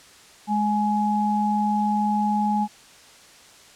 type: tone pair together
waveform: sine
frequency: 209.4 / 839 Hz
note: G#3 / G#5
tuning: +15 / +17 cents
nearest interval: 2 octaves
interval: 2402 cents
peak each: -22 / -22 dBFS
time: 0.47-2.68 s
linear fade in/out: 50 ms
effects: white hiss -49 dBFS RMS until 3.75 s + low-pass 8000 Hz 12 dB/octave